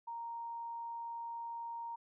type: tone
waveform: sine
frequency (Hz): 931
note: A#5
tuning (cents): -2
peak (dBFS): -40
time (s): 0.07-1.96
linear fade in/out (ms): 10
effects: none